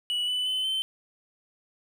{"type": "tone with pitch steps", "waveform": "triangle", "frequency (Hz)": [2943, 2989, 3036, 3084], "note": ["F#7", "F#7", "F#7", "G7"], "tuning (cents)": [-10, 17, 44, -29], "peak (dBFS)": -24, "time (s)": [0.1, 0.82], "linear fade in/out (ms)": 0, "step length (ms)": 180, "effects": []}